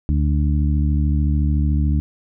harmonic tone, 73.7 Hz, D2, 7 cents sharp, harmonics 1 / 2 / 3 / 4, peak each -16 / -22 / -26 / -28 dBFS, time 0.09-2 s, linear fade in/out 0 ms, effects none

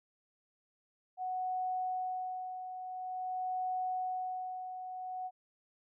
sine tone with tremolo, 740 Hz, F#5, in tune, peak -32 dBFS, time 1.17-5.31 s, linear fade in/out 50 ms, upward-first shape sine, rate 0.48 Hz, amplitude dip 60%, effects none

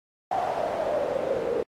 pink noise with band-pass filter sweep, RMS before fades -27 dBFS, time 0.31-1.63 s, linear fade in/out 5 ms, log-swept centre 750 to 460 Hz, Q 8.1, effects AAC 48 kbps

